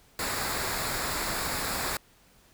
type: noise with comb filter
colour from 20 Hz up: pink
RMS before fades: -31 dBFS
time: 0.19-1.97 s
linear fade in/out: 2 ms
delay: 0.33 ms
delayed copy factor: -0.55
effects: pink hiss -60 dBFS RMS until 2.53 s